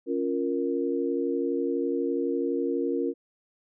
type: chord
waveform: sine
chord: Bb minor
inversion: first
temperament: equal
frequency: 277.2 / 349.2 / 466.2 Hz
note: Db4 / F4 / Bb4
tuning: 0 / 0 / 0 cents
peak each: -29 dBFS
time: 0.06-3.14 s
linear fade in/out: 50 ms
effects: none